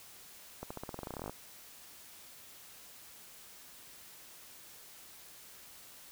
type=accelerating click train; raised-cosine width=1 ms; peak=-26 dBFS; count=18; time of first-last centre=0.63-1.296 s; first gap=75 ms; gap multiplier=0.91; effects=white hiss -54 dBFS RMS until 6.11 s